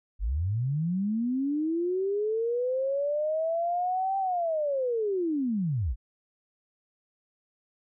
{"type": "linear two-way sweep", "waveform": "sine", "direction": "up then down", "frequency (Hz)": [42.88, 784, 42.88], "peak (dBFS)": -25, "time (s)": [0.19, 5.96], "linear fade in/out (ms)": 50, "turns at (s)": 4.18, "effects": []}